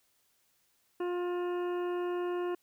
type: harmonic tone with a mistuned harmonic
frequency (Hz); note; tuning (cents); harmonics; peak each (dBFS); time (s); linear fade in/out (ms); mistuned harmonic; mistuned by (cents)
354.2; F4; +24; 1 / 2 / 3 / 4 / 5 / 7 / 8; -31 / -43 / -43 / -49 / -52 / -57 / -56; 1-2.55; 5; 7; +29
effects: white hiss -72 dBFS RMS until 2.62 s